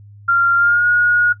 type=tone with pitch glide; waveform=sine; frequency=1386 to 1444 Hz; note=F6 to F#6; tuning=-14 to -43 cents; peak=-10 dBFS; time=0.28-1.33 s; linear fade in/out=10 ms; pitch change=+71 cents; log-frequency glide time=0.56-0.87 s; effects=noise-tail reverb RT60 0.1 s tail -17 dB re dry + added 102 Hz sine -38 dBFS peak until 1.4 s